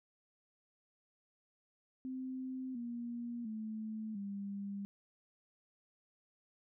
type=tone with pitch steps; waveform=sine; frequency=259.2 / 237.7 / 218 / 199.87 Hz; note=C4 / A#3 / A3 / G3; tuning=-16 / +34 / -16 / +34 cents; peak=-39 dBFS; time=2.05-4.85 s; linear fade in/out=0 ms; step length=700 ms; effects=none